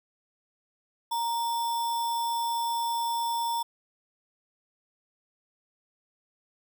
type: tone with sample-and-hold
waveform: sine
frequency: 932.3 Hz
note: A#5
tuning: in tune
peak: -26 dBFS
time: 1.11-3.63 s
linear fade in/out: 10 ms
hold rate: 4410 Hz
effects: none